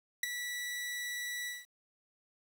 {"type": "tone with ADSR envelope", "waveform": "sawtooth", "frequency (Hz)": 1953, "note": "B6", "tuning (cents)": -20, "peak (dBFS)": -23, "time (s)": [0.23, 1.66], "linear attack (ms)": 4, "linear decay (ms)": 11, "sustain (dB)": -10, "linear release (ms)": 190, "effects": ["10-bit"]}